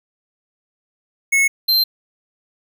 square tone pair in turn, 2191 / 4136 Hz, C#7 / C8, -21 / -21 cents, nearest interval major seventh, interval 1100 cents, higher second, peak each -13 dBFS, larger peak neither, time 1.32-1.48 / 1.68-1.84 s, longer neither, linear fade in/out 10 ms, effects none

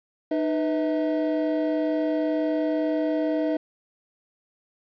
triangle tone cluster, 306.6 / 497 / 643 Hz, D#4 / B4 / E5, -25 / +11 / -43 cents, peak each -22 / -29 / -25 dBFS, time 0.31-3.57 s, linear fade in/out 5 ms, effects resampled to 11025 Hz + 9-bit

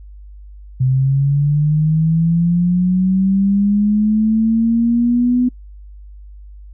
sine linear sweep, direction up, 127.9 to 250.2 Hz, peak -11 dBFS, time 0.8-5.49 s, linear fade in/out 10 ms, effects noise-tail reverb RT60 0.1 s tail -25 dB re dry + added 50 Hz sine -34 dBFS peak until 6.73 s

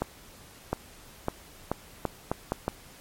accelerating click train, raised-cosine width 1 ms, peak -12 dBFS, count 8, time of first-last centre 0.02-2.68 s, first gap 710 ms, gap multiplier 0.78, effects pink hiss -51 dBFS RMS until 3 s + MP3 64 kbps

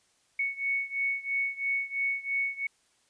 sine beating tone pair, 2217 / 2220 Hz, C#7 / C#7, 0 / +2 cents, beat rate 3 Hz, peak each -30 / -32 dBFS, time 0.39-2.67 s, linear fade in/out 5 ms, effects white hiss -68 dBFS RMS until 3.09 s + resampled to 22050 Hz

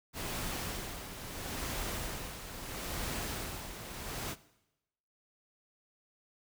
pink noise with tremolo, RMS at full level -37 dBFS, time 0.13-4.36 s, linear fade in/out 50 ms, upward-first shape sine, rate 0.75 Hz, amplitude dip 60%, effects noise-tail reverb RT60 0.9 s tail -18 dB re dry

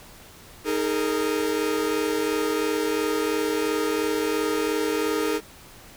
45% pulse chord, D# suspended fourth, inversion none, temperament equal with one note detuned, 311.1 / 415.3 / 458.2 Hz, D#4 / G#4 / A#4, 0 / 0 / -30 cents, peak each -27 dBFS, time 0.64-5.41 s, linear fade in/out 50 ms, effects pink hiss -47 dBFS RMS until 5.96 s

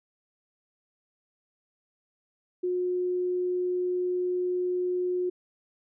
sine tone, 361 Hz, F#4, 43 cents flat, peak -25 dBFS, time 2.63-5.3 s, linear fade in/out 10 ms, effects none

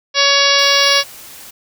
harmonic tone, 561 Hz, C#5, 21 cents sharp, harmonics 1 / 2 / 3 / 4 / 5 / 6 / 7 / 8 / 9 / 10, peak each -19 / -19 / -19 / -19 / -19 / -19 / -19 / -19 / -19 / -19 dBFS, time 0.14-1.04 s, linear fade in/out 50 ms
white noise, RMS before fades -36 dBFS, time 0.58-1.51 s, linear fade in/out 10 ms
sawtooth tone, 5588 Hz, F8, in tune, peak -25 dBFS, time 0.82-1.02 s, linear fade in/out 20 ms
effects none

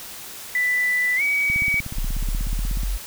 sine tone with pitch glide, 1985 to 2267 Hz, B6 to C#7, +8 to +38 cents, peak -18 dBFS, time 0.55-1.8 s, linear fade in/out 2 ms, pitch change +230 cents, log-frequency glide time 1.16-1.22 s
click train, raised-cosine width 5 ms, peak -19 dBFS, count 23, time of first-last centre 1.5-2.833 s, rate 16.5 Hz
sine linear sweep, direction up, 30.43 to 45.59 Hz, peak -21 dBFS, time 1.95-2.98 s, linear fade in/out 20 ms
effects white hiss -37 dBFS RMS until 3.06 s

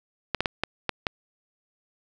clicks, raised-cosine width 0.3 ms, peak -8 dBFS, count 6, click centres 0.347 / 0.406 / 0.458 / 0.636 / 0.893 / 1.068 s, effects none

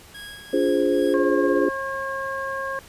25% pulse tone with tremolo, 1647 Hz, G#6, 15 cents flat, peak -32 dBFS, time 0.14-1.14 s, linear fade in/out 10 ms, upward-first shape sine, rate 2.4 Hz, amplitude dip 50%
sine chord, D half-diminished seventh, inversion none, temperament equal with one note detuned, 286.8 / 349.2 / 415.3 / 523.3 Hz, D4 / F4 / Ab4 / C5, -41 / 0 / 0 / 0 cents, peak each -23 dBFS, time 0.53-1.69 s, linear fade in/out 5 ms
harmonic tone, 540 Hz, C#5, 45 cents flat, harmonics 1 / 2 / 3, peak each -30 / -30 / -30 dBFS, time 1.14-2.79 s, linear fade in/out 0 ms
effects pink hiss -47 dBFS RMS until 2.88 s + resampled to 32000 Hz

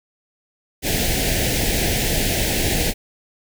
pink band-stop noise, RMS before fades -20 dBFS, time 0.82-2.94 s, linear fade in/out 50 ms, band 790 to 1700 Hz, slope 48 dB/octave, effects none

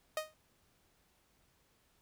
sawtooth tone with exponential decay, 622 Hz, D#5, 1 cent flat, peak -27 dBFS, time 0.17-0.34 s, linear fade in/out 2 ms, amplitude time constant 36 ms, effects pink hiss -72 dBFS RMS until 2.01 s

